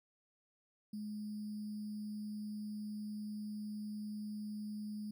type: tone with sample-and-hold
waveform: sine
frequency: 210.6 Hz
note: G#3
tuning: 24 cents sharp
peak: -40 dBFS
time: 0.93-5.11 s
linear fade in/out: 5 ms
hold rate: 4900 Hz
effects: none